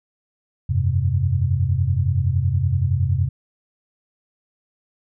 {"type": "chord", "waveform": "sine", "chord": "F suspended second", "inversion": "none", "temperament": "equal", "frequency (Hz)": [87.31, 98, 130.81], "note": ["F2", "G2", "C3"], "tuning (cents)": [0, 0, 0], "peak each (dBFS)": -21, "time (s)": [0.69, 3.29], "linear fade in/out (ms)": 10, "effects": []}